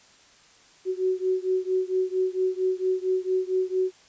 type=beating tone pair; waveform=sine; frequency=370.9 / 375.3 Hz; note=F#4 / F#4; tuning=+4 / +25 cents; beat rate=4.4 Hz; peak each=-25 / -26 dBFS; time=0.85-3.92 s; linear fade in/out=50 ms; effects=white hiss -55 dBFS RMS until 4.08 s + resampled to 16000 Hz